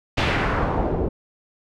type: noise with low-pass filter sweep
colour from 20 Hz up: pink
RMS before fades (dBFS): -22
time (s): 0.17-1.09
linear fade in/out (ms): 10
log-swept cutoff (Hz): 3400 to 420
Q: 1.4
effects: none